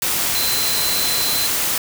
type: tone in noise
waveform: sine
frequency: 4067 Hz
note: C8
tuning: 50 cents flat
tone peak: -22 dBFS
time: 0.35-1.47 s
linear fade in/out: 2 ms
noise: white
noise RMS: -20 dBFS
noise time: 0.02-1.78 s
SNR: -5 dB
effects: none